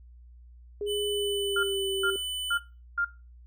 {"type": "tone with pitch glide", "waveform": "sine", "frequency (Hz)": [411.9, 389.2], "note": ["G#4", "G4"], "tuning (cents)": [-14, -12], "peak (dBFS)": -29, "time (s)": [0.81, 2.16], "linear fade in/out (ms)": 2, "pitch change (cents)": -98, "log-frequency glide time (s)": [1.07, 1.9]}
{"type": "tone", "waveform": "square", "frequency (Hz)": 3000, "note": "F#7", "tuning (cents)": 23, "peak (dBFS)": -31, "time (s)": [0.86, 2.6], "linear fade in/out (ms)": 50}
{"type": "tone bursts", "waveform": "sine", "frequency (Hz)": 1400, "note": "F6", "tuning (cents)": 4, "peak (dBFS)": -24, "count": 4, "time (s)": [1.56, 3.048], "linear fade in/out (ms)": 5, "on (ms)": 72, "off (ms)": 400}
{"effects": ["noise-tail reverb RT60 0.3 s tail -18 dB re dry", "added 60 Hz sine -48 dBFS peak until 3.46 s"]}